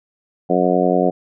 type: harmonic tone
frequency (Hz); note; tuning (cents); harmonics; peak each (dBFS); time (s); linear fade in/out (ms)
90.5; F#2; -38; 2 / 3 / 4 / 5 / 6 / 7 / 8; -21 / -21 / -21 / -21 / -21 / -21 / -21; 0.49-1.11; 20
effects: none